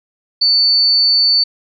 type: tone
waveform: sine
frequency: 4500 Hz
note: C#8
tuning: 25 cents sharp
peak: -9 dBFS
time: 0.41-1.44 s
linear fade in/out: 10 ms
effects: none